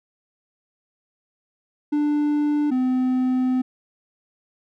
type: tone pair in turn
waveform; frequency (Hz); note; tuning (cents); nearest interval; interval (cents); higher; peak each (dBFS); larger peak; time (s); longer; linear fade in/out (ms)
triangle; 295.5 / 255.5; D4 / C4; +11 / -41; minor third; 252; first; -16; neither; 1.92-2.71 / 2.71-3.62; second; 10
effects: none